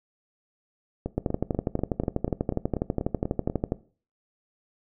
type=two click trains; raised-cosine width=2 ms; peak=-15 / -11 dBFS; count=11 / 32; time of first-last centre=1.06-3.499 / 1.18-3.721 s; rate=4.1 / 12.2 Hz; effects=noise-tail reverb RT60 0.4 s tail -18 dB re dry